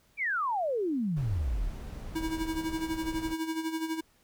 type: exponential sweep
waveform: sine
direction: down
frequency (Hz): 2416 to 32.7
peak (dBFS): -27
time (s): 0.17-1.72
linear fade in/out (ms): 50
type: noise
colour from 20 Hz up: brown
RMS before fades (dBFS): -40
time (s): 1.16-3.34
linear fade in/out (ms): 10
type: tone with tremolo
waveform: square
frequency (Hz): 321.6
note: E4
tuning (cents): -43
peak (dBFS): -29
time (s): 2.15-4.01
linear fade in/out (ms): 10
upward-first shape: sine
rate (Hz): 12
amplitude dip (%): 65
effects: pink hiss -66 dBFS RMS until 4.23 s